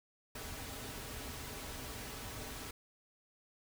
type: noise with comb filter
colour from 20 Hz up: pink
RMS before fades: -45 dBFS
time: 0.35-2.71 s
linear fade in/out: 5 ms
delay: 5.7 ms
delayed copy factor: -0.5
effects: none